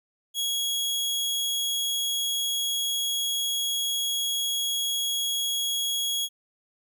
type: tone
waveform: sawtooth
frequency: 3322 Hz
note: G#7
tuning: in tune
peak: -22 dBFS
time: 0.34-6.29 s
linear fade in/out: 50 ms
effects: none